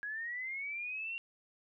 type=linear sweep; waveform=sine; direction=up; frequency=1647 to 2767 Hz; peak=-37 dBFS; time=0.03-1.18 s; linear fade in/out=0 ms; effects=none